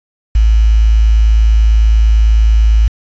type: tone with quantisation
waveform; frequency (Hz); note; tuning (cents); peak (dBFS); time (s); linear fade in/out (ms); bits
sine; 54.5; A1; -16; -5; 0.35-2.88; 5; 5
effects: resampled to 16000 Hz